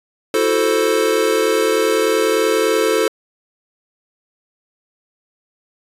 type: chord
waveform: square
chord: F# half-diminished seventh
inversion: third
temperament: equal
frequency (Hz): 329.6 / 370 / 440 / 523.3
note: E4 / F#4 / A4 / C5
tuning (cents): 0 / 0 / 0 / 0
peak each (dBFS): -23 / -23 / -17 / -21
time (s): 0.34-3.08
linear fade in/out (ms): 2
effects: resampled to 32000 Hz